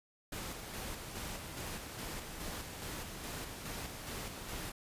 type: noise with tremolo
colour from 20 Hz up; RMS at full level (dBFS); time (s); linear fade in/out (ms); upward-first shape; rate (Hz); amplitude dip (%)
pink; -42; 0.32-4.72; 5; square; 2.4; 35
effects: resampled to 32000 Hz